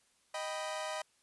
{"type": "chord", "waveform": "sawtooth", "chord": "Eb augmented", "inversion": "none", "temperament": "equal", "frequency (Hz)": [622.3, 784, 987.8], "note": ["Eb5", "G5", "B5"], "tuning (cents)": [0, 0, 0], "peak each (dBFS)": [-35, -40, -39], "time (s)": [0.34, 1.02], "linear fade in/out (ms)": 5, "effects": ["white hiss -71 dBFS RMS until 1.22 s", "resampled to 24000 Hz"]}